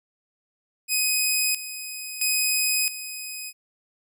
10% pulse tone with tremolo, 2512 Hz, D#7, 16 cents sharp, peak -12 dBFS, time 0.88-3.53 s, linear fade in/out 50 ms, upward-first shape square, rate 0.75 Hz, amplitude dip 75%, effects none

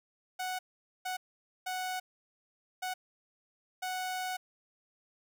sawtooth tone bursts at uneven times, 740 Hz, F#5, in tune, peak -30 dBFS, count 5, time 0.39-0.59 / 1.05-1.17 / 1.66-2 / 2.82-2.94 / 3.82-4.37 s, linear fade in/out 10 ms, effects none

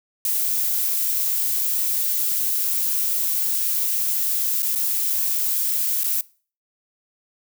violet noise with dropouts, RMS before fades -22 dBFS, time 0.25-6.21 s, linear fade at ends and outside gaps 1 ms, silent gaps 4.622-4.629 / 4.751-4.758 / 6.034-6.042 s, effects noise-tail reverb RT60 0.4 s tail -22 dB re dry

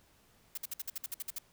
blue noise bursts, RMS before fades -38 dBFS, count 11, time 0.55-1.386 s, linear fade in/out 5 ms, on 26 ms, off 55 ms, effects pink hiss -66 dBFS RMS until 1.52 s

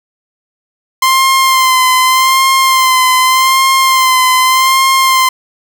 sawtooth tone with vibrato, 1044 Hz, C6, 4 cents flat, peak -3 dBFS, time 1.02-5.29 s, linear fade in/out 5 ms, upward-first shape sine, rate 0.84 Hz, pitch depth 33 cents each way, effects 7-bit

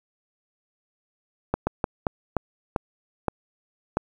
slowing click train, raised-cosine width 1 ms, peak -8 dBFS, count 8, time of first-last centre 1.54-3.97 s, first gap 130 ms, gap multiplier 1.32, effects 8-bit

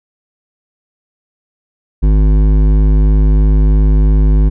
triangle tone with hard clipping, 51.5 Hz, G#1, 14 cents flat, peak -8 dBFS, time 2.02-4.5 s, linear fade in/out 20 ms, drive 16 dB, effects none

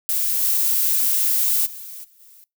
violet noise with level steps, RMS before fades -21 / -19 / -36 / -54 / -48 dBFS, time 0.09-2.44 s, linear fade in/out 0 ms, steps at 0.41 / 1.65 / 2.03 / 2.19 s, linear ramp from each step 20 ms, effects noise-tail reverb RT60 0.2 s tail -23 dB re dry

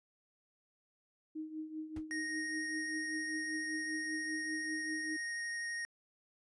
sine tone with tremolo, 312.4 Hz, D#4, 7 cents sharp, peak -37 dBFS, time 1.35-5.17 s, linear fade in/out 10 ms, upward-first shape triangle, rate 5.1 Hz, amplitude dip 75%
brown noise with exponential decay, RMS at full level -38 dBFS, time 1.96-2.05 s, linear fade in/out 5 ms, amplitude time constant 18 ms
square tone with vibrato, 1864.7 Hz, A#6, in tune, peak -38 dBFS, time 2.11-5.85 s, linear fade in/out 0 ms, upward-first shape triangle, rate 12 Hz, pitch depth 8 cents each way
effects resampled to 24000 Hz

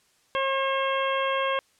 harmonic tone, 539 Hz, C#5, 49 cents flat, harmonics 1 / 2 / 3 / 4 / 5 / 6, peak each -27 / -27 / -33 / -35 / -35 / -35 dBFS, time 0.35-1.59 s, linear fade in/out 0 ms, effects white hiss -64 dBFS RMS until 1.79 s + low-pass 9000 Hz 12 dB/octave

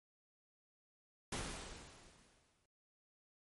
pink noise with exponential decay, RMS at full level -40 dBFS, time 1.32-2.66 s, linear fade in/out 5 ms, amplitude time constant 290 ms, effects MP3 48 kbps

